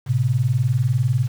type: tone pair together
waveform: sine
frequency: 110 / 130.02 Hz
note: A2 / C3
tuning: 0 / -11 cents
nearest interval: minor third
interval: 289 cents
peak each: -20 / -18 dBFS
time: 0.06-1.29 s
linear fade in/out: 50 ms
effects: 7-bit